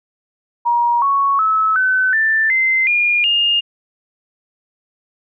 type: tone with pitch steps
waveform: sine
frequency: 950 / 1110.3 / 1297.7 / 1516.8 / 1772.8 / 2072 / 2422 / 2830 Hz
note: A#5 / C#6 / E6 / F#6 / A6 / C7 / D#7 / F7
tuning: +33 / +2 / -28 / +43 / +13 / -17 / -47 / +22 cents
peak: -12 dBFS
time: 0.65-3.61 s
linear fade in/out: 20 ms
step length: 370 ms
effects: none